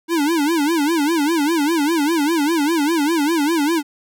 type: tone with vibrato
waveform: square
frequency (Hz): 311.1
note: D#4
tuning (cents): 0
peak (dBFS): -16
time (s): 0.08-3.83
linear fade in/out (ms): 50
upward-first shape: sine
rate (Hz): 5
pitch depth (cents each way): 170
effects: none